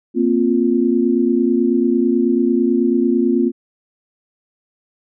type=chord; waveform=sine; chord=Bb suspended second; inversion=none; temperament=just; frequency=233.1 / 262.2 / 349.6 Hz; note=Bb3 / C4 / F4; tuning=0 / +4 / +2 cents; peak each=-17 dBFS; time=0.14-3.52 s; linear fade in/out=50 ms; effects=none